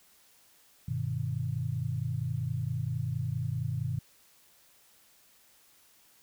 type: chord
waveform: sine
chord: G augmented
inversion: none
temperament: just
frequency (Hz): 98 / 122.5 / 153.12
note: G2 / B2 / D#3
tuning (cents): 0 / -14 / -27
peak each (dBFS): -36 / -32 / -35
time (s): 0.88-3.99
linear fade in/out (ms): 5
effects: white hiss -62 dBFS RMS until 6.22 s